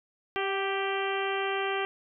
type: harmonic tone with a mistuned harmonic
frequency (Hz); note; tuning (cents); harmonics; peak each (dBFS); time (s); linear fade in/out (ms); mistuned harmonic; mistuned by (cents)
392.1; G4; 0; 1 / 2 / 3 / 4 / 5 / 6 / 7 / 8; -31 / -34 / -36 / -37 / -38 / -39 / -39 / -40; 0.36-1.85; 0; 2; -26
effects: none